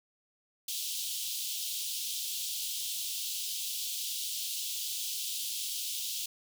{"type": "high-pass noise", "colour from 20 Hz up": "pink", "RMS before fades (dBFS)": -36, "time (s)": [0.68, 6.26], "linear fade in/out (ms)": 5, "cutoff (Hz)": 3000, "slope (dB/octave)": 48, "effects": []}